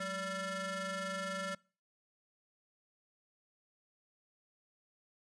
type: ring-modulated tone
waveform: 25% pulse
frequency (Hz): 392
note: G4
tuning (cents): 0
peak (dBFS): -30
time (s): 0-1.55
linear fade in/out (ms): 5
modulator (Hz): 968
effects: noise-tail reverb RT60 0.4 s tail -25 dB re dry + resampled to 24000 Hz